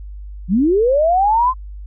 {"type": "linear sweep", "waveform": "sine", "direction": "up", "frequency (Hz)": [161.9, 1054], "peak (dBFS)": -11, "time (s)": [0.48, 1.54], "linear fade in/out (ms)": 50, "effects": ["added 50 Hz sine -29 dBFS peak until 1.86 s"]}